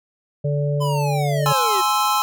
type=harmonic tone; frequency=145 Hz; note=D3; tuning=22 cents flat; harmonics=1 / 3 / 4; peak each=-19 / -28 / -26 dBFS; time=0.44-1.53 s; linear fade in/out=10 ms
type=linear sweep; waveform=square; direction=down; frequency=1024 to 355.8 Hz; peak=-25 dBFS; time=0.8-1.82 s; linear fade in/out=20 ms
type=chord; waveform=square; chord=Ab augmented; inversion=none; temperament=equal with one note detuned; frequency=837.4 / 1046.5 / 1318.5 Hz; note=Ab5 / C6 / E6; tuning=+14 / 0 / 0 cents; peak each=-22 dBFS; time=1.46-2.22 s; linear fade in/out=0 ms
effects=none